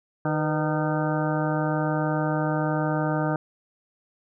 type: harmonic tone with a mistuned harmonic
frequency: 153.5 Hz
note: D#3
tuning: 23 cents flat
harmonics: 1 / 2 / 3 / 4 / 5 / 6 / 8 / 9 / 10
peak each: -26 / -28 / -33 / -30 / -33 / -34 / -35 / -38 / -36 dBFS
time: 0.25-3.36 s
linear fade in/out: 2 ms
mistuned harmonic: 3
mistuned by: +99 cents
effects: none